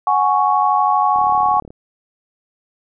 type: chord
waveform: sine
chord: F# suspended second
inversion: none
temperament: just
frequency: 740 / 832.5 / 1110 Hz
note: F#5 / G#5 / C#6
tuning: 0 / +4 / +2 cents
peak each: -18 / -16 / -16 dBFS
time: 0.07-1.6 s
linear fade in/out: 2 ms
type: click train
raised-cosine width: 2 ms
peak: -24 dBFS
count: 21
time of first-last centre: 1.16-1.705 s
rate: 36.7 Hz
effects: none